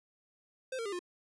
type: tone with pitch steps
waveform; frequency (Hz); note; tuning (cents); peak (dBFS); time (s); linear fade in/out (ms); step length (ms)
square; 520 / 457.9 / 403.3 / 355.2; C5 / A#4 / G4 / F4; -11 / -31 / +49 / +29; -36; 0.72-0.992; 5; 68
effects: resampled to 24000 Hz